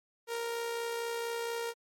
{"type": "tone with amplitude modulation", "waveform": "sawtooth", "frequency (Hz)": 466.2, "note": "A#4", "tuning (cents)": 0, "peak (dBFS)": -28, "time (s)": [0.27, 1.74], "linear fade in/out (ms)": 50, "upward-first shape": "sine", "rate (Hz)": 64.3, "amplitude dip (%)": 35, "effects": ["MP3 64 kbps"]}